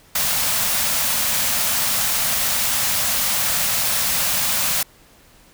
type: band-stop noise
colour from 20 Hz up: white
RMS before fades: -20 dBFS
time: 0.15-4.83 s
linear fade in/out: 5 ms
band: 260 to 510 Hz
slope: 48 dB/octave
effects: pink hiss -51 dBFS RMS until 5.53 s